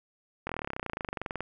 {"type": "slowing click train", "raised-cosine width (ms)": 0.5, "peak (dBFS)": -18, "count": 28, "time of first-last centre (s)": [0.47, 1.406], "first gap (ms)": 23, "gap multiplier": 1.03, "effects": []}